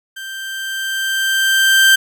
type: tone with level ramp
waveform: 30% pulse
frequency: 1568 Hz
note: G6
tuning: in tune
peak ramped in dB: -25 to -4 dBFS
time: 0.16-1.96 s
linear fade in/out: 10 ms
effects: none